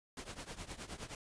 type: noise with tremolo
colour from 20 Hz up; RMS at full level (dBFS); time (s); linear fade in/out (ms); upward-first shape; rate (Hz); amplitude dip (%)
pink; -43; 0.17-1.15; 2; triangle; 9.6; 90
effects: resampled to 22050 Hz